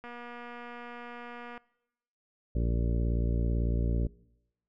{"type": "click train", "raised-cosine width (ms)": 0.5, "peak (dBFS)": -30, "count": 370, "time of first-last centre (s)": [0.04, 1.578], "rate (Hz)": 240}
{"type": "harmonic tone", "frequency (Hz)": 58, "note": "A#1", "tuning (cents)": -8, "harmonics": [1, 2, 3, 4, 5, 6, 7, 8, 10], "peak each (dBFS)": [-27, -33, -37, -39, -41, -43, -44, -45, -47], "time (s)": [2.55, 4.07], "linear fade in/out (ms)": 5}
{"effects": ["noise-tail reverb RT60 0.9 s tail -23 dB re dry"]}